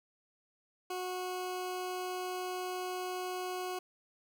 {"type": "tone", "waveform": "20% pulse", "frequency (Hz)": 365.9, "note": "F#4", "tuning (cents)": -19, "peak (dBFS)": -31, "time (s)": [0.9, 3.79], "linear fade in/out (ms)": 5, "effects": []}